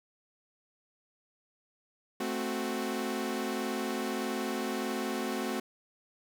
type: chord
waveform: sawtooth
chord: F# diminished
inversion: first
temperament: equal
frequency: 220 / 261.6 / 370 Hz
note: A3 / C4 / F#4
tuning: 0 / 0 / 0 cents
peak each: -32 dBFS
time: 2.2-5.6 s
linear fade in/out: 5 ms
effects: none